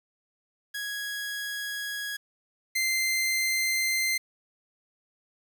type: tone pair in turn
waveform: sawtooth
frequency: 1661.2 / 2082 Hz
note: G#6 / C7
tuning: 0 / -9 cents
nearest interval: major third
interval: 391 cents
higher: second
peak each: -28 / -21 dBFS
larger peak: second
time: 0.74-2.17 / 2.75-4.18 s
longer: neither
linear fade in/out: 10 ms
effects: 9-bit